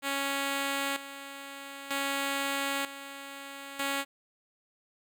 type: tone with tremolo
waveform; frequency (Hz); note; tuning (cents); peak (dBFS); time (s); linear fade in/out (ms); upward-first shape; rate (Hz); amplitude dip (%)
5% pulse; 277.2; C#4; 0; -18; 0.02-4.05; 50; square; 0.53; 75
effects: none